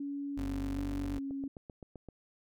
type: tone with vibrato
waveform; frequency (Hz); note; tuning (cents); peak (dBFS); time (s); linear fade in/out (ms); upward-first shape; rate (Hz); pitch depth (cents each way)
sine; 278.6; C#4; +9; -35; 0-1.48; 5; square; 1.3; 25
type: tone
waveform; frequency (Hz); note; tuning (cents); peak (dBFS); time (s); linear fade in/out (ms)
30% pulse; 48.09; G1; -32; -34; 0.37-1.19; 10
type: click train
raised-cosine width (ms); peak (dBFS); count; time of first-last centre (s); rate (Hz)
2; -33; 11; 0.79-2.087; 7.71
effects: none